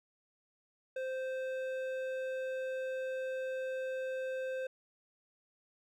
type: tone with hard clipping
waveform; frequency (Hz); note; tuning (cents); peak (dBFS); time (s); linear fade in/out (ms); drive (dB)
sine; 521; C5; -7; -37; 0.96-4.67; 5; 10
effects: none